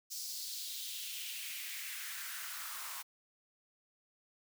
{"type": "noise with high-pass filter sweep", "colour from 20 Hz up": "white", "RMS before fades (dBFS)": -43, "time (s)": [0.1, 3.03], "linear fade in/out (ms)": 20, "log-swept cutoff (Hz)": [5400, 1000], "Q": 2.6, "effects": []}